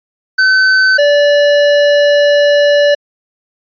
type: tone pair in turn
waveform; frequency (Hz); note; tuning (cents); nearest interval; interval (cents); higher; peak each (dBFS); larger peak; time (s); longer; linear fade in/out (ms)
square; 1525 / 580; G6 / D5; -48 / -22; octave + perfect fourth; 1674; first; -7; neither; 0.38-0.98 / 0.98-2.95; second; 10
effects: resampled to 11025 Hz